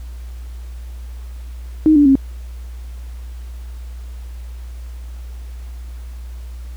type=tone with pitch steps; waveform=sine; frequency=311.2 / 290.4 / 270.9 Hz; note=D#4 / D4 / C#4; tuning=0 / -19 / -40 cents; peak=-7 dBFS; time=1.86-2.154 s; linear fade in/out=0 ms; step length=98 ms; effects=added 60 Hz sine -28 dBFS peak until 6.76 s + pink hiss -49 dBFS RMS until 6.76 s